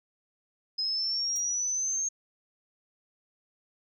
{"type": "linear sweep", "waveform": "sine", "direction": "up", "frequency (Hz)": [5060, 6460], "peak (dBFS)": -27, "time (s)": [0.78, 2.09], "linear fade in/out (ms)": 10}
{"type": "noise with exponential decay", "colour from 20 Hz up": "blue", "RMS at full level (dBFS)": -41, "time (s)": [1.36, 1.45], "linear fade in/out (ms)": 0, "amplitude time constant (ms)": 19}
{"effects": []}